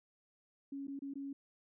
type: tone with dropouts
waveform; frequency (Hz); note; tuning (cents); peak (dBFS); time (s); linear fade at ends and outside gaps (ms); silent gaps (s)
sine; 277.2; C#4; 0; -40; 0.72-1.33; 5; 0.871-0.88 / 0.992-1.02 / 1.138-1.155
effects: none